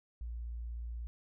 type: tone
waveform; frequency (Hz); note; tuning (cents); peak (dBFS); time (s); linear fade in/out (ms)
sine; 58.27; A#1; 0; -38; 0.21-1.07; 0
effects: none